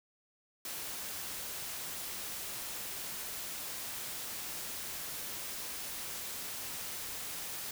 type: noise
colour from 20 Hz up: white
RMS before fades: -41 dBFS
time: 0.65-7.71 s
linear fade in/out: 2 ms
effects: none